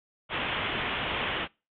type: low-pass noise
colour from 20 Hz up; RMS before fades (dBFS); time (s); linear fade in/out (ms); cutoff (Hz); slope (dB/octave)
white; -31; 0.29-1.48; 50; 3400; 96
effects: noise-tail reverb RT60 0.3 s tail -25 dB re dry + AAC 64 kbps